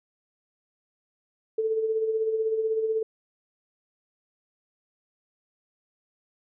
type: tone with tremolo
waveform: sine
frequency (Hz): 441.6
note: A4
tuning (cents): +6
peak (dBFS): -21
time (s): 1.58-3.03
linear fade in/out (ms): 5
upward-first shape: sine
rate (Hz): 16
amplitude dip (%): 50
effects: none